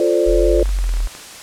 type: chord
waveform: sine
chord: D minor seventh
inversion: first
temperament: equal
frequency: 349.2 / 440 / 523.3 / 587.3 Hz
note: F4 / A4 / C5 / D5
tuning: 0 / 0 / 0 / 0 cents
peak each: -16 / -19 / -19 / -19 dBFS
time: 0-0.63 s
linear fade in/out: 2 ms
type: exponential two-way sweep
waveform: sine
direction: up then down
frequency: 39.12 to 50 to 39.12 Hz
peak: -15 dBFS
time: 0.26-1.08 s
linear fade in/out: 20 ms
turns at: 0.57 s
type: clicks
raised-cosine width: 0.5 ms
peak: -20 dBFS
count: 11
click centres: 0.596 / 0.657 / 0.691 / 0.788 / 0.841 / 0.892 / 0.939 / 0.97 / 1.004 / 1.073 / 1.151 s
effects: white hiss -35 dBFS RMS until 1.42 s + low-pass 9000 Hz 12 dB/octave